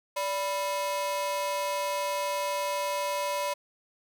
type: ring-modulated tone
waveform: 45% pulse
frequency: 784 Hz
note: G5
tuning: in tune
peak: -25 dBFS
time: 0.16-3.54 s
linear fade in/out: 10 ms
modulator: 204 Hz
effects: none